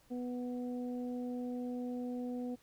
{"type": "harmonic tone", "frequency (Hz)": 246.9, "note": "B3", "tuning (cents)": 0, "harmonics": [1, 2, 3], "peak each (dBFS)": [-37, -44, -52], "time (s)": [0.1, 2.56], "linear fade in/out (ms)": 20, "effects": ["pink hiss -67 dBFS RMS until 2.62 s"]}